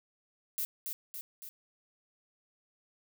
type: noise with echo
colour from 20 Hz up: violet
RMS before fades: -34 dBFS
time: 0.58-0.65 s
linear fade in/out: 0 ms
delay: 280 ms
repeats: 3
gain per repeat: -4 dB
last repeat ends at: 1.49 s
effects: none